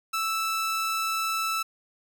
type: tone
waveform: sawtooth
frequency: 1318.5 Hz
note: E6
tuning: in tune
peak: -22 dBFS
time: 0.13-1.63 s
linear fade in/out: 10 ms
effects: none